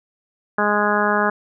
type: harmonic tone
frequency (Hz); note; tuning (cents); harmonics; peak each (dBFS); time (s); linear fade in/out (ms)
207.7; G#3; 0; 1 / 2 / 3 / 4 / 5 / 6 / 7 / 8; -24 / -24 / -24 / -24 / -24 / -24 / -24 / -24; 0.58-1.3; 5
effects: none